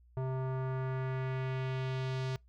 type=tone with low-pass filter sweep; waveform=square; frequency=130.81 Hz; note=C3; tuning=in tune; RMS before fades=-35 dBFS; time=0.17-2.36 s; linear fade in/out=0 ms; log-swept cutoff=870 to 4900 Hz; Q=1.3; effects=noise-tail reverb RT60 0.2 s tail -26 dB re dry + added 60 Hz sine -59 dBFS peak until 2.48 s